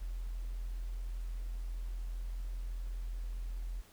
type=tone; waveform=sine; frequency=42.52 Hz; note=F1; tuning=46 cents flat; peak=-36 dBFS; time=0-3.82 s; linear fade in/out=20 ms; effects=pink hiss -61 dBFS RMS until 3.92 s